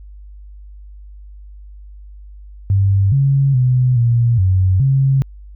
sine tone with pitch steps, 98.1 / 137.9 / 126.4 / 118.1 / 93.4 / 135.4 Hz, G2 / C#3 / B2 / A#2 / F#2 / C#3, +2 / -9 / +41 / +23 / +17 / -40 cents, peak -10 dBFS, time 2.7-5.22 s, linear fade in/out 0 ms, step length 420 ms, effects added 50 Hz sine -34 dBFS peak until 5.55 s

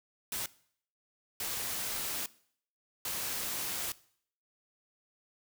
white noise bursts at uneven times, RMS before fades -36 dBFS, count 3, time 0.32-0.46 / 1.4-2.26 / 3.05-3.92 s, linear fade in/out 2 ms, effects noise-tail reverb RT60 0.6 s tail -20 dB re dry

